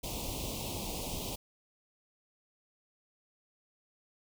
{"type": "band-stop noise", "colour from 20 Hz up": "pink", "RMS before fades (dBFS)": -38, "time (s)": [0.03, 1.36], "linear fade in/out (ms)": 10, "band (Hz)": [1000, 2500], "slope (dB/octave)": 48, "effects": []}